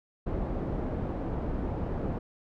pink low-pass noise, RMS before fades -32 dBFS, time 0.26-2.19 s, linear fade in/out 10 ms, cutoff 630 Hz, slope 12 dB/octave, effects none

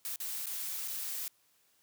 blue noise with dropouts, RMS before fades -38 dBFS, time 0.05-1.28 s, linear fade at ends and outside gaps 0 ms, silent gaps 0.159-0.202 / 0.458-0.468 / 0.877-0.882 s, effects white hiss -70 dBFS RMS until 1.82 s + high-pass 80 Hz 12 dB/octave

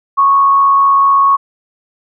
sine tone with frequency modulation, 1105 Hz, C#6, 6 cents flat, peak -6 dBFS, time 0.17-1.37 s, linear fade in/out 20 ms, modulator 84.2 Hz, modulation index 0.31, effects none

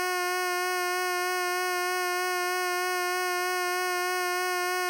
10% pulse tone with vibrato, 361.1 Hz, F#4, 42 cents flat, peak -18 dBFS, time 0-4.89 s, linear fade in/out 0 ms, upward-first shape sine, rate 3.2 Hz, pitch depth 15 cents each way, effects none

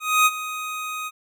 25% pulse tone with ADSR envelope, 1251 Hz, D#6, 9 cents sharp, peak -9 dBFS, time 0-1.11 s, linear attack 260 ms, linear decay 38 ms, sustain -15 dB, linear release 40 ms, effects none

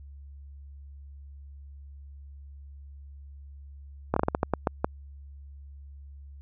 slowing click train, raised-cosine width 1 ms, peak -9 dBFS, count 10, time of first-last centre 4.14-4.845 s, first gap 24 ms, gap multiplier 1.28, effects added 70 Hz sine -43 dBFS peak until 6.41 s

